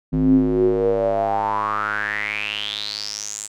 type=tone with band-pass filter sweep; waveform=square; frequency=52.3 Hz; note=G#1; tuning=13 cents sharp; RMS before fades=-21 dBFS; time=0.12-3.48 s; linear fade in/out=20 ms; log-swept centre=210 to 7900 Hz; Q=8.4; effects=none